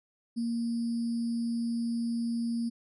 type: tone with sample-and-hold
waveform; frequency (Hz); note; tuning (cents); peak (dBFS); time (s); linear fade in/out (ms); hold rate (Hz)
sine; 233.1; A#3; 0; -28; 0.36-2.7; 20; 4900
effects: resampled to 24000 Hz